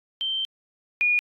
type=tone pair in turn; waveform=sine; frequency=3124 / 2443 Hz; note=G7 / D#7; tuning=-7 / -32 cents; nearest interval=major third; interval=425 cents; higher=first; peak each=-24 / -18 dBFS; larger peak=second; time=0.21-0.45 / 1.01-1.19 s; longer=first; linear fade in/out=0 ms; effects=AAC 48 kbps